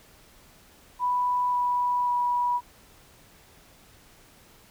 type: tone with pitch steps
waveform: sine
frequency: 988 / 981.2 / 974.4 Hz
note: B5 / B5 / B5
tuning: 0 / -12 / -24 cents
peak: -22 dBFS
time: 0.99-2.61 s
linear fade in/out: 50 ms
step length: 540 ms
effects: pink hiss -55 dBFS RMS until 4.7 s